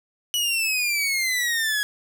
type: exponential sweep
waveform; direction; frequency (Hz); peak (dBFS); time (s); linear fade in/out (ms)
sawtooth; down; 2954 to 1661.2; -18; 0.34-1.83; 0
effects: none